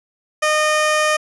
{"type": "tone", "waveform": "15% pulse", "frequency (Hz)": 612, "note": "D#5", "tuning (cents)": -29, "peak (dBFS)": -8, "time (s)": [0.42, 1.17], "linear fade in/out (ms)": 10, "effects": ["resampled to 24000 Hz"]}